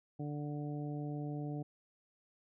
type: harmonic tone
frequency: 147.2 Hz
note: D3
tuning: 4 cents sharp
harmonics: 1 / 2 / 3 / 4 / 5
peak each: -39 / -42 / -49 / -52 / -51 dBFS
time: 0.19-1.63 s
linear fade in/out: 10 ms
effects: none